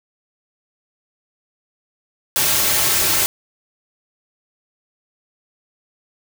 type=noise with comb filter; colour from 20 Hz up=white; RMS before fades=-17 dBFS; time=2.36-3.26 s; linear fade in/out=0 ms; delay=4.1 ms; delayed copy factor=-0.55; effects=none